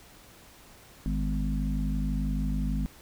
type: harmonic tone with a mistuned harmonic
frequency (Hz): 51.91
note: G#1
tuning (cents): 0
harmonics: 1 / 3 / 4 / 5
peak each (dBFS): -28 / -33 / -34 / -35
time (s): 1.06-2.86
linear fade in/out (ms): 0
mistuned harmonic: 5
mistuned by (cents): -37
effects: pink hiss -53 dBFS RMS until 3.01 s

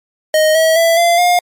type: tone with pitch steps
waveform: square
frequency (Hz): 622.3 / 643.1 / 664.7 / 686.9 / 709.9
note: D#5 / E5 / E5 / F5 / F5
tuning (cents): 0 / -43 / +14 / -29 / +28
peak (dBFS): -9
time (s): 0.34-1.39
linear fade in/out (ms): 2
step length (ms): 210
effects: MP3 96 kbps

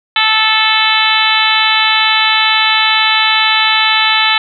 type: harmonic tone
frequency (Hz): 437.8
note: A4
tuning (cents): -9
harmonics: 2 / 3 / 4 / 5 / 6 / 7 / 8 / 9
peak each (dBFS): -17 / -17 / -17 / -17 / -17 / -17 / -17 / -17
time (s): 0.16-4.38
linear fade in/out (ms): 2
effects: none

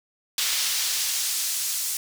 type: noise with high-pass filter sweep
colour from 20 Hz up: brown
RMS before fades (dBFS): -26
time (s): 0.38-1.97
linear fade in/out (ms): 2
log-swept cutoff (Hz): 3900 to 7400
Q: 0.9
effects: none

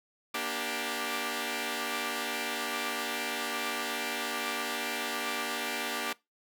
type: chord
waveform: 5% pulse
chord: G minor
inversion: first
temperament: equal with one note detuned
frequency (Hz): 236.7 / 293.7 / 392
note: Bb3 / D4 / G4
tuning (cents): +27 / 0 / 0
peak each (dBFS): -25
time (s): 0.34-6.13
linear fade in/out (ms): 5
effects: noise-tail reverb RT60 0.2 s tail -21 dB re dry

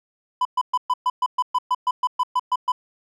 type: tone bursts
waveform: triangle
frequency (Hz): 1000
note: B5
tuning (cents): +21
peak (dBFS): -15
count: 15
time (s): 0.41-2.72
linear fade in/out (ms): 5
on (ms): 42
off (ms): 120
effects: none

